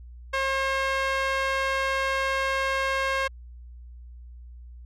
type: tone with band-pass filter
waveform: sawtooth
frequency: 537 Hz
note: C5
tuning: 45 cents sharp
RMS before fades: -26 dBFS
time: 0.33-3.28 s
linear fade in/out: 10 ms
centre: 1700 Hz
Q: 1
effects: added 60 Hz sine -41 dBFS peak until 4.85 s